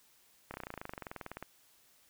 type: slowing click train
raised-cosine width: 0.5 ms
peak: -26 dBFS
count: 23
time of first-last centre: 0.51-1.426 s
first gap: 30 ms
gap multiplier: 1.03
effects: white hiss -66 dBFS RMS until 2.09 s